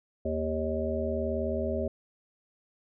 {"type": "harmonic tone", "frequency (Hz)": 78.7, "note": "D#2", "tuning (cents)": 20, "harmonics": [1, 3, 5, 7, 8], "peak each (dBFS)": [-34, -34, -34, -34, -34], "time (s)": [0.25, 1.88], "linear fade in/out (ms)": 5, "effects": []}